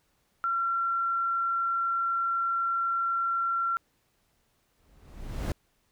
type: tone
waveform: sine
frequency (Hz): 1364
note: F6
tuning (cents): -41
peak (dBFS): -25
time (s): 0.44-3.77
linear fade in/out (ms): 0
type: noise with exponential growth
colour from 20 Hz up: brown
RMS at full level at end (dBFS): -26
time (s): 4.78-5.52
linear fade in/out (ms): 2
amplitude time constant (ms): 160
effects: pink hiss -71 dBFS RMS until 5.91 s